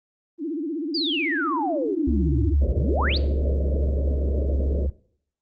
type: tone with vibrato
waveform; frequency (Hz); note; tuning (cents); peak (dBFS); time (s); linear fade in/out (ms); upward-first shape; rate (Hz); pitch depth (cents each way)
sine; 310.3; D#4; -5; -25; 0.38-2.56; 50; sine; 16; 180
type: exponential two-way sweep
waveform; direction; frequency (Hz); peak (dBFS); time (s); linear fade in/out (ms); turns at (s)
sine; down then up; 4978 to 50.9 to 4978; -23; 0.94-3.18; 10; 2.71
type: tone with pitch glide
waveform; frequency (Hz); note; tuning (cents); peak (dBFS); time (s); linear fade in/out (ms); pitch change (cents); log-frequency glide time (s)
sine; 70.5 to 69.09; C#2 to C#2; +30 to -5; -21; 2.07-4.9; 5; -35; 2.95-4.37
type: low-pass noise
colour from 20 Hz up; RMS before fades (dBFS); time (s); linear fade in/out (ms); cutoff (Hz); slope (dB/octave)
white; -30; 2.61-4.87; 10; 610; 96
effects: noise-tail reverb RT60 0.6 s tail -20 dB re dry + Opus 24 kbps